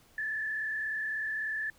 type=tone with frequency modulation; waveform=sine; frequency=1743 Hz; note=A6; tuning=17 cents flat; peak=-31 dBFS; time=0.18-1.7 s; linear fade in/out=2 ms; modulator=36.4 Hz; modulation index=1.1; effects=pink hiss -62 dBFS RMS until 1.78 s